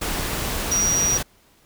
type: tone in noise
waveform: sine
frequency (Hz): 5760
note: F#8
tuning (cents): -47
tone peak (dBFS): -18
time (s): 0.71-1.18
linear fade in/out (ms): 10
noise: pink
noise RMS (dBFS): -26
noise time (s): 0.01-1.23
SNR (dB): +5
effects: pink hiss -57 dBFS RMS until 1.65 s